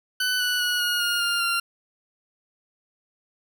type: tone with pitch steps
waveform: 20% pulse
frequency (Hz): 1500 / 1480.2 / 1460.7 / 1441.4 / 1422.4 / 1403.6 / 1385.1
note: F#6 / F#6 / F#6 / F#6 / F6 / F6 / F6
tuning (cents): +23 / 0 / -23 / -46 / +31 / +8 / -15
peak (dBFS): -17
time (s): 0.2-1.6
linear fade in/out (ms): 5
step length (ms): 200
effects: none